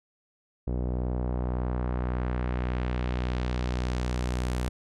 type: tone with low-pass filter sweep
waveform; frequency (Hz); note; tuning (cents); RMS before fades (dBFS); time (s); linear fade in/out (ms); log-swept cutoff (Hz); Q
sawtooth; 61.74; B1; 0; -29; 0.67-4.69; 5; 490 to 11000; 0.99
effects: none